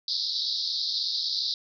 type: band-pass noise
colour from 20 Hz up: white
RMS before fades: -29 dBFS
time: 0.08-1.54 s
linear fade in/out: 2 ms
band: 3700 to 5100 Hz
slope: 96 dB/octave
effects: none